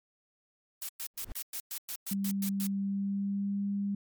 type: noise bursts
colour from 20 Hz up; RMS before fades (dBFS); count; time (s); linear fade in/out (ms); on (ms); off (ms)
blue; -37; 11; 0.82-2.668; 0; 68; 110
type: noise with exponential growth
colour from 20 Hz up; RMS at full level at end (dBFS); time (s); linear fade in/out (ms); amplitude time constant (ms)
brown; -39; 1.14-1.32; 0; 39
type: tone with pitch glide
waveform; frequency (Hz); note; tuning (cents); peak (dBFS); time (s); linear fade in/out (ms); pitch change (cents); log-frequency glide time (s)
sine; 197.3 to 200.5; G3 to G3; +11 to +39; -29; 2.11-3.95; 5; +28; 2.8-3.68
effects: MP3 96 kbps